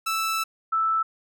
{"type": "tone pair in turn", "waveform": ["sawtooth", "sine"], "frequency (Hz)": [1318.5, 1318.5], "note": ["E6", "E6"], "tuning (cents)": [0, 0], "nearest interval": "unison", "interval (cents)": 0, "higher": "neither", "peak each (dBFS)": [-20, -20], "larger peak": "neither", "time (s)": [[0.06, 0.44], [0.72, 1.03]], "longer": "first", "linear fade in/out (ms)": 10, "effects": []}